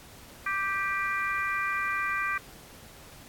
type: harmonic tone with a mistuned harmonic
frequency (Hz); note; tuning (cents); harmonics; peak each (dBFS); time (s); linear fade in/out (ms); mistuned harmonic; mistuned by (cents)
392; G4; 0; 3 / 4 / 5 / 6; -31 / -32 / -33 / -34; 0.46-2.38; 5; 6; +23
effects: pink hiss -50 dBFS RMS until 3.28 s + AAC 64 kbps